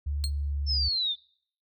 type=tone with pitch glide; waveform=sine; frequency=72.3 to 70.98 Hz; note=D2 to C#2; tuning=-27 to +42 cents; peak=-27 dBFS; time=0.06-0.89 s; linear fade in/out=10 ms; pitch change=-31 cents; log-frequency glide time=0.18-0.71 s
type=tone with exponential decay; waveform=35% pulse; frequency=4242 Hz; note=C8; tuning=23 cents sharp; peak=-24 dBFS; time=0.24-0.32 s; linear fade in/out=0 ms; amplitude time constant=17 ms
type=exponential sweep; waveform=sine; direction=down; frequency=5400 to 3500 Hz; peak=-25 dBFS; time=0.66-1.16 s; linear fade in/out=50 ms
effects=noise-tail reverb RT60 0.6 s tail -25 dB re dry